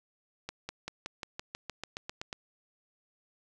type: accelerating click train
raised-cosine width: 0.2 ms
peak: -20 dBFS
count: 13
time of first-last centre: 0.49-2.329 s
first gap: 200 ms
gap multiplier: 0.95
effects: none